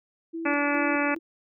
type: tone with tremolo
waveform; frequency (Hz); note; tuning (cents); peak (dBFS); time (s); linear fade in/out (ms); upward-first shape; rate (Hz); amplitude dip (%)
sine; 329.6; E4; 0; -30; 0.33-1.19; 20; square; 2.4; 65
type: harmonic tone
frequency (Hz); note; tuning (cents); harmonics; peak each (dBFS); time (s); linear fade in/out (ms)
288.5; D4; -31; 1 / 2 / 3 / 4 / 5 / 6 / 7 / 8 / 9; -27 / -30 / -32 / -33 / -31 / -33 / -34 / -33 / -34; 0.45-1.15; 10
effects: none